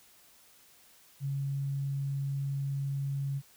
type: tone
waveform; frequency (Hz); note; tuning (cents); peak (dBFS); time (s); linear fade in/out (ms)
sine; 138.59; C#3; 0; -30; 1.2-3.42; 50
effects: white hiss -60 dBFS RMS until 3.56 s